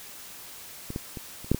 clicks, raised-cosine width 3 ms, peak -21 / -17 / -23 / -29 / -8 / -12 dBFS, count 6, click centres 0.904 / 0.961 / 1.172 / 1.445 / 1.516 / 1.546 s, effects white hiss -44 dBFS RMS until 1.59 s

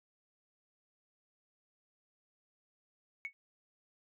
sine tone with exponential decay, 2216 Hz, C#7, 1 cent flat, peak -32 dBFS, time 3.25-3.33 s, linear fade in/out 0 ms, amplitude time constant 17 ms, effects tanh soft clip ceiling -31 dBFS

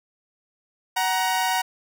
sawtooth tone pair together, 747.7 / 942 Hz, F#5 / A#5, +18 / +18 cents, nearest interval major third, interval 400 cents, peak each -20 dBFS, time 0.96-1.62 s, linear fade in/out 10 ms, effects none

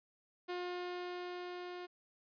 sawtooth tone with level ramp, 357 Hz, F4, 38 cents sharp, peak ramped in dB -34 to -40 dBFS, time 0.48-1.87 s, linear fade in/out 20 ms, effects resampled to 11025 Hz

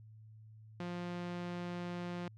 sawtooth tone, 175.7 Hz, F3, 11 cents sharp, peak -35 dBFS, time 0.8-2.28 s, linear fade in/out 2 ms, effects added 109 Hz sine -53 dBFS peak until 2.37 s + low-pass 4000 Hz 12 dB/octave

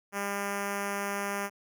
5% pulse tone with notch filter, 200.7 Hz, G3, 41 cents sharp, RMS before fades -33 dBFS, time 0.12-1.5 s, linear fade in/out 50 ms, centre 3900 Hz, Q 0.94, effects none

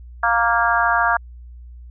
harmonic tone, 233.1 Hz, A#3, in tune, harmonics 3 / 4 / 5 / 6 / 7, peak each -21 / -21 / -21 / -21 / -21 dBFS, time 0.23-1.17 s, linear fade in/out 5 ms, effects added 60 Hz sine -36 dBFS peak until 1.9 s

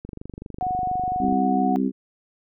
click train, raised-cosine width 3 ms, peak -22 dBFS, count 32, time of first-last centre 0.05-1.326 s, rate 24.3 Hz
sine tone, 735 Hz, F#5, 12 cents flat, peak -22 dBFS, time 0.61-1.76 s, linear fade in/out 0 ms
harmonic tone, 65.41 Hz, C2, in tune, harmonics 3 / 4 / 5 / 6, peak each -24 / -22 / -30 / -31 dBFS, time 1.19-1.92 s, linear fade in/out 50 ms
effects none

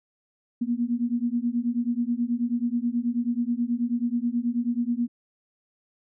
sine beating tone pair, 234.2 / 243.5 Hz, A#3 / B3, +8 / -24 cents, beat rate 9.3 Hz, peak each -26 dBFS, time 0.61-5.08 s, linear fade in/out 10 ms, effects none

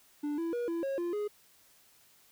triangle tone with pitch steps, 293.8 / 333 / 480 / 335.8 / 545 / 346.5 / 416.4 Hz, D4 / E4 / B4 / E4 / C#5 / F4 / G#4, +1 / +18 / -49 / +32 / -29 / -14 / +5 cents, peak -29 dBFS, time 0.23-1.28 s, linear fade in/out 10 ms, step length 150 ms, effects white hiss -63 dBFS RMS until 2.31 s

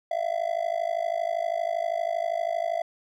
triangle tone with amplitude modulation, 672 Hz, E5, 33 cents sharp, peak -19 dBFS, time 0.11-2.82 s, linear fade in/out 5 ms, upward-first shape sine, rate 52.6 Hz, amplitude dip 95%, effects none

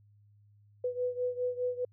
sine beating tone pair, 494.8 / 499.7 Hz, B4 / B4, +3 / +20 cents, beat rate 4.9 Hz, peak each -32 / -35 dBFS, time 0.84-1.85 s, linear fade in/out 5 ms, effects added 103 Hz sine -59 dBFS peak until 1.92 s

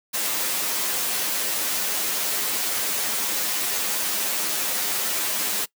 white noise with comb filter, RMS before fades -25 dBFS, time 0.13-5.66 s, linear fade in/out 20 ms, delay 9.6 ms, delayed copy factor +0.9, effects noise-tail reverb RT60 0.1 s tail -21 dB re dry + high-pass 200 Hz 12 dB/octave

